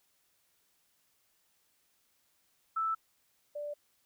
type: tone pair in turn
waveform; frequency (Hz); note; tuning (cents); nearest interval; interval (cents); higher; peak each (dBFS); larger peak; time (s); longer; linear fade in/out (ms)
sine; 1318.5 / 587.3; E6 / D5; 0 / 0; octave + major second; 1400; first; -29 / -36; first; 2.76-2.95 / 3.55-3.74; neither; 10
effects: white hiss -73 dBFS RMS until 4.05 s